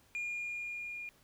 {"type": "tone with level ramp", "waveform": "sine", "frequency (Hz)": 2420, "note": "D#7", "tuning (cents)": -49, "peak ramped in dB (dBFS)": [-32, -40], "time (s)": [0.15, 1.09], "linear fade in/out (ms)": 0, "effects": ["tanh soft clip ceiling -34 dBFS", "pink hiss -66 dBFS RMS until 1.23 s"]}